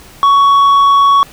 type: tone with tanh clipping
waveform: sine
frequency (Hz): 1118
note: C#6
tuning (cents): +14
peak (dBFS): -6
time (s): 0.23-1.23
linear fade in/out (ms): 0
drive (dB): 5
effects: pink hiss -38 dBFS RMS until 1.32 s